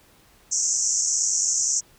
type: band-pass noise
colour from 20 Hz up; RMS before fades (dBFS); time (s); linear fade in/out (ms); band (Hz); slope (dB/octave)
pink; -23; 0.51-1.81; 20; 5700 to 7600; 96
effects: pink hiss -56 dBFS RMS until 1.98 s